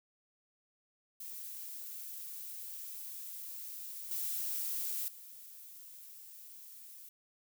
violet noise with level steps, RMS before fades -45 / -37 / -52 dBFS, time 1.2-7.09 s, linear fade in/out 5 ms, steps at 4.11 / 5.08 s, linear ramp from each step 2 ms, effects none

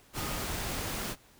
sine tone in noise, 1239 Hz, D#6, 8 cents flat, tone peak -45 dBFS, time 0.13-0.46 s, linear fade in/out 50 ms, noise pink, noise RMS -35 dBFS, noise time 0.13-1.16 s, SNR -13 dB, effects pink hiss -60 dBFS RMS until 1.39 s

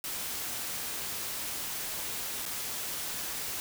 white noise with dropouts, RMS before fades -36 dBFS, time 0.04-3.6 s, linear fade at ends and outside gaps 0 ms, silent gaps 2.454-2.461 s, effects none

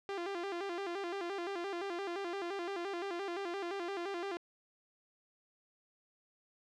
sawtooth tone with vibrato, 370 Hz, F#4, in tune, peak -33 dBFS, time 0.09-4.37 s, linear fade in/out 0 ms, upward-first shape square, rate 5.8 Hz, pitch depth 120 cents each way, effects low-pass 4000 Hz 12 dB/octave

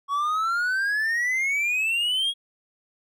triangle exponential sweep, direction up, 1108.7 to 3322 Hz, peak -20 dBFS, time 0.08-2.34 s, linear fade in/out 50 ms, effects none

